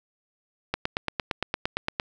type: click train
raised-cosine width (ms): 0.3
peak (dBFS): -9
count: 12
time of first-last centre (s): 0.74-1.999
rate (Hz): 8.74
effects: none